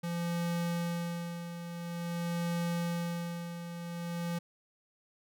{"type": "tone with tremolo", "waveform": "square", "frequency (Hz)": 171.2, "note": "F3", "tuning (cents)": -34, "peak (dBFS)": -31, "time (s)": [0.03, 4.39], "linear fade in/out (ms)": 10, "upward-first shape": "sine", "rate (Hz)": 0.48, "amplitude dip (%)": 65, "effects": []}